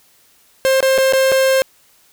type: tone with dropouts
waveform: 45% pulse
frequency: 530 Hz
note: C5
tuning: 22 cents sharp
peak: -11 dBFS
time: 0.65-1.62 s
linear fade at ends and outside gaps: 0 ms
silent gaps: 0.805-0.827 / 0.979-0.984 / 1.125-1.134 / 1.318-1.322 s
effects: white hiss -53 dBFS RMS until 2.12 s